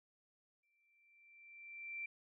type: tone with exponential growth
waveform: sine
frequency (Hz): 2349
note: D7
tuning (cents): 0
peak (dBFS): -40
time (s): 0.63-2.06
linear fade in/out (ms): 5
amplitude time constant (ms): 310
effects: none